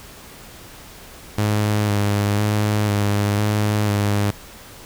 sawtooth tone with vibrato, 103.83 Hz, G#2, in tune, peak -13 dBFS, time 1.38-4.31 s, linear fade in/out 5 ms, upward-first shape square, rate 1 Hz, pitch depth 23 cents each way, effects pink hiss -41 dBFS RMS until 4.85 s

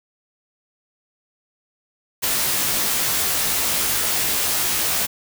white noise with comb filter, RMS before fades -21 dBFS, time 2.22-5.07 s, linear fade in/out 20 ms, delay 17 ms, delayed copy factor -0.8, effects none

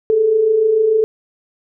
sine tone pair together, 413.2 / 440 Hz, G#4 / A4, -9 / 0 cents, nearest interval minor second, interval 109 cents, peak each -21 / -11 dBFS, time 0.1-1.04 s, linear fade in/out 0 ms, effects none

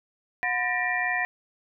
sine tone cluster, 726 / 1010 / 1790 / 1915 / 2372 Hz, F#5 / B5 / A6 / A#6 / D7, -33 / +39 / +29 / +46 / +17 cents, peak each -30 / -37 / -29 / -28 / -32 dBFS, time 0.43-1.25 s, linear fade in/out 0 ms, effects none

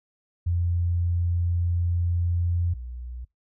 sine tone pair in turn, 86.7 / 61.31 Hz, F2 / B1, -12 / -12 cents, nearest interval tritone, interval 600 cents, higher first, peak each -21 / -33 dBFS, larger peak first, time 0.46-2.74 / 2.74-3.25 s, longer first, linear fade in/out 10 ms, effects noise-tail reverb RT60 0.2 s tail -25 dB re dry

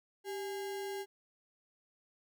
sine tone with sample-and-hold, 392 Hz, G4, in tune, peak -37 dBFS, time 0.24-1.06 s, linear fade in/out 50 ms, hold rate 1225 Hz, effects none

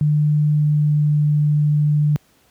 sine tone with pitch glide, 149.9 to 148.86 Hz, D3 to D3, +36 to +24 cents, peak -13 dBFS, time 0.01-2.16 s, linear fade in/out 0 ms, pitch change -12 cents, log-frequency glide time 0.4-1.2 s, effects pink hiss -57 dBFS RMS until 2.5 s + high-pass 60 Hz 12 dB/octave

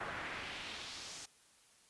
brown noise with band-pass filter sweep, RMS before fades -45 dBFS, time 0-1.26 s, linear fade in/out 10 ms, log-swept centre 1400 to 6800 Hz, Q 1.6, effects white hiss -66 dBFS RMS until 1.89 s + resampled to 24000 Hz

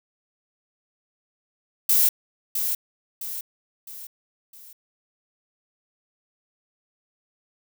violet noise with echo, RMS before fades -18 dBFS, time 1.89-2.09 s, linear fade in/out 5 ms, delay 660 ms, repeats 4, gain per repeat -7 dB, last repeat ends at 4.73 s, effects none

